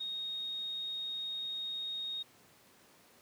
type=tone; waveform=sine; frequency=3729 Hz; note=A#7; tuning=in tune; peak=-36 dBFS; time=0-2.23 s; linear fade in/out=10 ms; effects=pink hiss -62 dBFS RMS until 3.21 s + high-pass 150 Hz 12 dB/octave